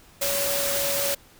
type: tone in noise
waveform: sine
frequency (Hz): 562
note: C#5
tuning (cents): +24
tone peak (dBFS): -28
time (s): 0.21-1.15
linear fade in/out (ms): 10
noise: white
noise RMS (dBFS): -26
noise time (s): 0.21-1.15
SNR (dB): -5
effects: pink hiss -53 dBFS RMS until 1.39 s